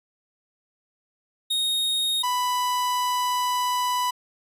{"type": "tone pair in turn", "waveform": "45% pulse", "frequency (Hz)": [3729, 991.7], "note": ["A#7", "B5"], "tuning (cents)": [0, 7], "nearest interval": "octave + major seventh", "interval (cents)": 2293, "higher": "first", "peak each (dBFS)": -22, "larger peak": "neither", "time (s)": [[1.5, 2.23], [2.23, 4.11]], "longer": "second", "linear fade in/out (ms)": 10, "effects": ["resampled to 32000 Hz"]}